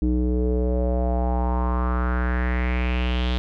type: tone with low-pass filter sweep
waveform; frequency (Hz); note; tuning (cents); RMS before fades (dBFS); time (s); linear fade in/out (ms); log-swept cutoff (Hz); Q
square; 61.74; B1; 0; -22; 0.02-3.38; 0; 310 to 3600; 4.3
effects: none